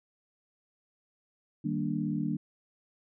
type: chord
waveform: sine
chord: Eb major seventh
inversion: none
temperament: equal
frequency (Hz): 155.56 / 196 / 233.1 / 293.7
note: Eb3 / G3 / Bb3 / D4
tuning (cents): 0 / 0 / 0 / 0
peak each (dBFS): -34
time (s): 1.64-2.37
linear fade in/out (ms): 10
effects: none